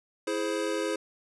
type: chord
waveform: square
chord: E augmented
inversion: none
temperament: equal with one note detuned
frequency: 329.6 / 419.9 / 523.3 Hz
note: E4 / G#4 / B#4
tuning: 0 / +19 / 0 cents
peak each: -33 dBFS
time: 0.27-0.96 s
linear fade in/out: 5 ms
effects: resampled to 24000 Hz